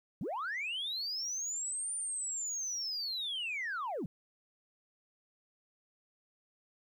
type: linear two-way sweep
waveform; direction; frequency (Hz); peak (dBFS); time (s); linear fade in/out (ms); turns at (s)
sine; up then down; 130.1 to 9230 to 130.1; -33; 0.21-4.06; 2; 1.94
effects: tanh soft clip ceiling -32 dBFS + 12-bit